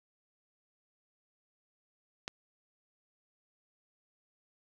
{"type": "click", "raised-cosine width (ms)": 0.2, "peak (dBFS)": -19, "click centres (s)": 2.279, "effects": []}